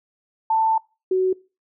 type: tone pair in turn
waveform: sine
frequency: 888 / 373.4 Hz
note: A5 / F#4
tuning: +16 / +16 cents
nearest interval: octave + minor third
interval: 1500 cents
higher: first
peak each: -16 / -16 dBFS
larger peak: neither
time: 0.5-0.78 / 1.11-1.33 s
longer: first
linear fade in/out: 5 ms
effects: noise-tail reverb RT60 0.3 s tail -22 dB re dry